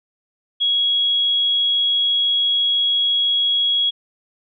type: tone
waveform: sine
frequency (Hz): 3322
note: G#7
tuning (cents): 0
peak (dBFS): -15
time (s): 0.6-3.91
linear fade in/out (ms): 20
effects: none